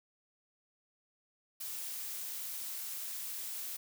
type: noise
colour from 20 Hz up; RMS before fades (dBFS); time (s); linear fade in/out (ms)
blue; -41; 1.6-3.77; 10
effects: none